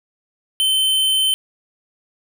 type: tone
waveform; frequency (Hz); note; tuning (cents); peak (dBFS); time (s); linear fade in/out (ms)
square; 3079; G7; -32; -15; 0.6-1.34; 0
effects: none